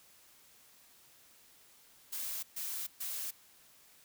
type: noise bursts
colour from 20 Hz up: blue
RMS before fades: -39 dBFS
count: 3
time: 2.12-3.31 s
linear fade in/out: 10 ms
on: 310 ms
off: 130 ms
effects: white hiss -62 dBFS RMS until 4.04 s